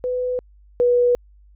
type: tone pair in turn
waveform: sine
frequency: 500 / 487.5 Hz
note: B4 / B4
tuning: +21 / -23 cents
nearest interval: unison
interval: 44 cents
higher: first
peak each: -20 / -13 dBFS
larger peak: second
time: 0.04-0.39 / 0.8-1.15 s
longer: neither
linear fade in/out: 0 ms
effects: added 50 Hz sine -47 dBFS peak until 1.55 s